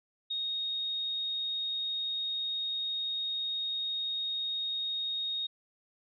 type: tone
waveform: sine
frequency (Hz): 3729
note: A#7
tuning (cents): 0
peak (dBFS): -31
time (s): 0.3-5.47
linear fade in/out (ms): 10
effects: none